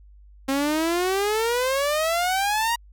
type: exponential sweep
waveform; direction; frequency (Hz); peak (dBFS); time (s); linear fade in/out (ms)
sawtooth; up; 266.2 to 956; -17; 0.48-2.76; 10
effects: added 50 Hz sine -46 dBFS peak until 2.92 s